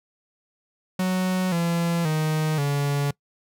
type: tone with pitch steps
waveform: 45% pulse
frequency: 185 / 169.65 / 155.57 / 142.65 Hz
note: F#3 / F3 / D#3 / C#3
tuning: 0 / -50 / 0 / +50 cents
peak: -21 dBFS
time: 0.99-3.11 s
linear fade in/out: 5 ms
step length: 530 ms
effects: noise-tail reverb RT60 0.1 s tail -23 dB re dry